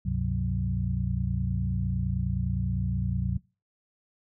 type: tone cluster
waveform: sine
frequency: 68.2 / 97.5 / 127.7 / 183.2 Hz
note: C#2 / G2 / C3 / F#3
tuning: -28 / -9 / -42 / -17 cents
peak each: -31 dBFS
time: 0.05-3.38 s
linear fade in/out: 10 ms
effects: noise-tail reverb RT60 0.3 s tail -23 dB re dry